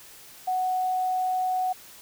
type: tone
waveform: sine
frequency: 741 Hz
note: F#5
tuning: 2 cents sharp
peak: -23 dBFS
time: 0.47-1.73 s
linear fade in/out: 10 ms
effects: white hiss -48 dBFS RMS until 2.01 s